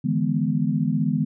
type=chord; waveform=sine; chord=E dominant seventh; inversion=third; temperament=equal with one note detuned; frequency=149.49 / 164.81 / 207.7 / 246.9 Hz; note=D3 / E3 / G#3 / B3; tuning=+31 / 0 / 0 / 0 cents; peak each=-25 dBFS; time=0.04-1.25 s; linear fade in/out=10 ms; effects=none